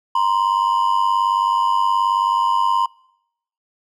triangle ring-modulated tone, 990 Hz, B5, 4 cents sharp, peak -10 dBFS, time 0.15-2.86 s, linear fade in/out 5 ms, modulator 49.4 Hz, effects noise-tail reverb RT60 0.8 s tail -26 dB re dry

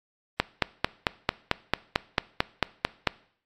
click train, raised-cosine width 0.3 ms, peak -4 dBFS, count 13, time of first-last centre 0.4-3.073 s, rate 4.49 Hz, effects noise-tail reverb RT60 0.6 s tail -21 dB re dry + AAC 48 kbps

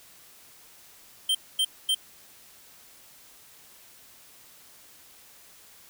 square tone bursts, 3136 Hz, G7, in tune, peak -22 dBFS, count 3, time 1.29-1.947 s, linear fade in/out 5 ms, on 59 ms, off 240 ms, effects white hiss -53 dBFS RMS until 5.89 s

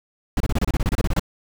brown noise bursts, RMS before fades -19 dBFS, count 14, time 0.37-1.196 s, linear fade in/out 2 ms, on 33 ms, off 28 ms, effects none

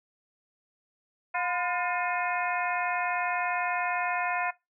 harmonic tone with a mistuned harmonic, 356.5 Hz, F4, 36 cents sharp, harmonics 2 / 3 / 4 / 5 / 6 / 7, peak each -31 / -33 / -34 / -35 / -36 / -36 dBFS, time 1.34-4.51 s, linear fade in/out 10 ms, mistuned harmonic 3, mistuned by -84 cents, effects noise-tail reverb RT60 0.2 s tail -21 dB re dry

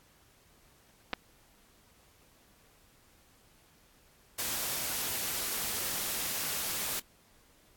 clicks, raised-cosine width 0.3 ms, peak -16 dBFS, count 2, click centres 1.132 / 1.136 s
white noise, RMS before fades -34 dBFS, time 4.38-7 s, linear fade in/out 10 ms
effects pink hiss -63 dBFS RMS until 7.76 s + AAC 64 kbps

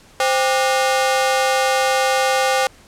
sawtooth ring-modulated tone, 659.3 Hz, E5, in tune, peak -8 dBFS, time 0.2-2.67 s, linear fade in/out 2 ms, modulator 136 Hz, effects pink hiss -48 dBFS RMS until 2.87 s + low-pass 10000 Hz 12 dB/octave

